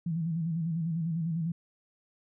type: tone with vibrato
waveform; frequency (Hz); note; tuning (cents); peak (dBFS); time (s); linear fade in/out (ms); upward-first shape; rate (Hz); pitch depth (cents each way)
sine; 164.81; E3; 0; -28; 0.06-1.52; 5; square; 10; 63
effects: none